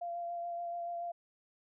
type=tone with vibrato; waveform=sine; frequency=690 Hz; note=F5; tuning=21 cents flat; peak=-36 dBFS; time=0.01-1.12 s; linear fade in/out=10 ms; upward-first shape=sine; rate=7 Hz; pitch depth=15 cents each way; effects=none